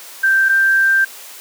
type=tone pair in turn; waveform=sine; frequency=1568 / 1574.3 Hz; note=G6 / G6; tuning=0 / +7 cents; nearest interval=unison; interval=7 cents; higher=second; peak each=-10 dBFS; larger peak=neither; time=0.23-0.49 / 0.49-1.05 s; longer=second; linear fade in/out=10 ms; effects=white hiss -36 dBFS RMS until 1.4 s + high-pass 400 Hz 12 dB/octave